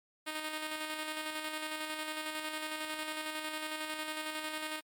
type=tone with tremolo; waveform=5% pulse; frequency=309.9 Hz; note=D#4; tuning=7 cents flat; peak=-24 dBFS; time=0.26-4.81 s; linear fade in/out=20 ms; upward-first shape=square; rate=11 Hz; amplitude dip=35%; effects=MP3 96 kbps